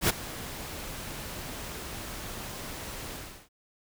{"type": "noise with ADSR envelope", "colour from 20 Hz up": "pink", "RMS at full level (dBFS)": -21, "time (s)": [0.01, 3.49], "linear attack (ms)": 82, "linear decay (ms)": 18, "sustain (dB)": -18, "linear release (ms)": 370, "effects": []}